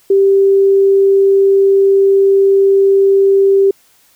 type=tone; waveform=sine; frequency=392 Hz; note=G4; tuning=in tune; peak=-6 dBFS; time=0.1-3.71 s; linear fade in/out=5 ms; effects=white hiss -51 dBFS RMS until 4.15 s